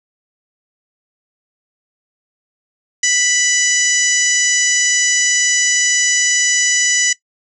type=harmonic tone; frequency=987.8 Hz; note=B5; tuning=in tune; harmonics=2 / 3 / 4 / 5 / 6 / 7 / 8; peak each=-18 / -22 / -28 / -25 / -16 / -16 / -27 dBFS; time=3.03-7.13 s; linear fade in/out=5 ms; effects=noise-tail reverb RT60 0.1 s tail -19 dB re dry